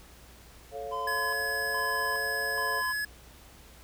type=chord; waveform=sine; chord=A augmented; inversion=none; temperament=equal; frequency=440 / 554.4 / 698.5 Hz; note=A4 / C#5 / E#5; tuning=0 / 0 / 0 cents; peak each=-39 dBFS; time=0.71-2.83 s; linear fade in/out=50 ms
type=tone with tremolo; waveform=triangle; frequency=1023 Hz; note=C6; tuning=39 cents flat; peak=-30 dBFS; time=0.91-2.93 s; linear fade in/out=20 ms; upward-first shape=square; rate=1.2 Hz; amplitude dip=70%
type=tone; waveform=square; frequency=1695 Hz; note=G#6; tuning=35 cents sharp; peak=-30 dBFS; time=1.07-3.05 s; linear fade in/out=5 ms
effects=added 60 Hz sine -54 dBFS peak until 3.83 s + pink hiss -54 dBFS RMS until 3.83 s